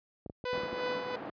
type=clicks; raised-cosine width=2 ms; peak=-28 dBFS; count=7; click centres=0.262 / 0.298 / 0.441 / 0.531 / 0.578 / 0.634 / 0.729 s
type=tone with tremolo; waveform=sawtooth; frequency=498.5 Hz; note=B4; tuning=16 cents sharp; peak=-27 dBFS; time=0.45-1.16 s; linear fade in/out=5 ms; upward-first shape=sine; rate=2.9 Hz; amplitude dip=55%
type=band-pass noise; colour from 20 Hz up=pink; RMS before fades=-42 dBFS; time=0.53-1.3 s; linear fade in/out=2 ms; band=260 to 1200 Hz; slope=12 dB/octave
effects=high-pass 60 Hz 12 dB/octave + resampled to 11025 Hz